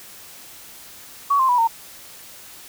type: tone with pitch steps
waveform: sine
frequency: 1126 / 1050.6 / 980.2 / 914.6 Hz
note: C#6 / C6 / B5 / A#5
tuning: +27 / +7 / -13 / -33 cents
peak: -14 dBFS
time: 1.3-1.676 s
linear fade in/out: 10 ms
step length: 94 ms
effects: white hiss -42 dBFS RMS until 2.68 s